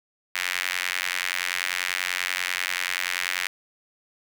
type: tone with high-pass filter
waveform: sawtooth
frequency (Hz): 90.3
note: F#2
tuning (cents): -42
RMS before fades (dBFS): -28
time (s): 0.35-3.47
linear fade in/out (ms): 0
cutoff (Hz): 2000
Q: 2.3
effects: none